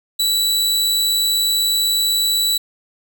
sawtooth tone, 3944 Hz, B7, 3 cents flat, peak -12 dBFS, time 0.19-2.58 s, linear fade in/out 10 ms, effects none

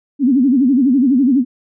sine tone with vibrato, 262.2 Hz, C4, 4 cents sharp, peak -9 dBFS, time 0.19-1.45 s, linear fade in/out 50 ms, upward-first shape sine, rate 12 Hz, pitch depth 170 cents each way, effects none

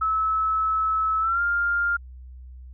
sine tone with pitch glide, 1300 to 1401.4 Hz, E6 to F6, -24 to +6 cents, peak -20 dBFS, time 0.01-1.97 s, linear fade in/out 10 ms, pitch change +130 cents, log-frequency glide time 1.2-1.41 s, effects added 63 Hz sine -39 dBFS peak until 2.73 s

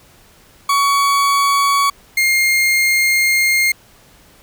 40% pulse tone pair in turn, 1125 / 2124 Hz, C#6 / C7, +25 / +25 cents, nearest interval major seventh, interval 1100 cents, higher second, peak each -11 dBFS, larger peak neither, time 0.69-1.9 / 2.17-3.72 s, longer second, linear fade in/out 5 ms, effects pink hiss -48 dBFS RMS until 4.42 s

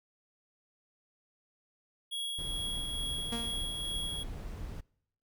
square tone with tremolo, 3322 Hz, G#7, in tune, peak -34 dBFS, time 2.11-4.24 s, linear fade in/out 20 ms, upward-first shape triangle, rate 2.3 Hz, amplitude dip 30%
brown noise, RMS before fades -41 dBFS, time 2.38-4.81 s, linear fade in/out 10 ms
sawtooth tone with exponential decay, 232.9 Hz, A#3, 1 cent flat, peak -29 dBFS, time 3.32-3.78 s, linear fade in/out 5 ms, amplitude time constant 100 ms
effects noise-tail reverb RT60 0.7 s tail -24 dB re dry

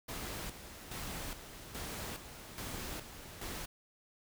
pink noise with tremolo, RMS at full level -42 dBFS, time 0.08-3.66 s, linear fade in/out 10 ms, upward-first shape square, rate 1.2 Hz, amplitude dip 60%, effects none

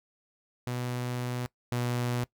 sawtooth tone pair in turn, 123.47 / 121.98 Hz, B2 / B2, 0 / -21 cents, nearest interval unison, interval 21 cents, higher first, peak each -27 / -24 dBFS, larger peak second, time 0.67-1.46 / 1.72-2.24 s, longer first, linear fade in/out 0 ms, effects noise-tail reverb RT60 0.1 s tail -21 dB re dry

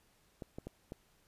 clicks, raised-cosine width 2 ms, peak -29 dBFS, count 4, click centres 0.422 / 0.585 / 0.67 / 0.921 s, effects pink hiss -70 dBFS RMS until 1.27 s + resampled to 32000 Hz

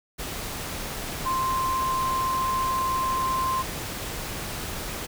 sine tone in noise, 1046.5 Hz, C6, in tune, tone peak -23 dBFS, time 1.25-3.63 s, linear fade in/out 20 ms, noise pink, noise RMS -33 dBFS, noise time 0.18-5.07 s, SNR +7 dB, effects none

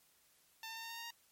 10% pulse tone with pitch steps, 896 / 902.2 / 908.5 / 914.8 / 921.2 / 927.6 / 934 Hz, A5 / A5 / A#5 / A#5 / A#5 / A#5 / A#5, +31 / +43 / -45 / -33 / -21 / -9 / +3 cents, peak -36 dBFS, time 0.63-1.106 s, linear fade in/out 2 ms, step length 68 ms, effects white hiss -70 dBFS RMS until 1.31 s + MP3 64 kbps

